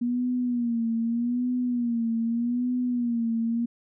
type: tone with vibrato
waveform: sine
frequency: 238.4 Hz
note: A#3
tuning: 39 cents sharp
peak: -23 dBFS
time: 0.01-3.66 s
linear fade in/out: 10 ms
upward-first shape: sine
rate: 0.82 Hz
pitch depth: 78 cents each way
effects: none